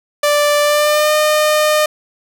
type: tone with pitch glide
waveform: sawtooth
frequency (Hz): 587.3 to 608.7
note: D5 to D#5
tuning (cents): 0 to -38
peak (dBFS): -7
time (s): 0.23-1.86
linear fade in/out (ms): 5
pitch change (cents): +62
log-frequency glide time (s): 0.62-1.13
effects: none